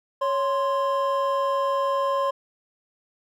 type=tone pair together; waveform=triangle; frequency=554.4 / 1046.6 Hz; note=C#5 / C6; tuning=0 / 0 cents; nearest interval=major seventh; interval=1100 cents; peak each=-22 dBFS; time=0.21-2.31 s; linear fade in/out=10 ms; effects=none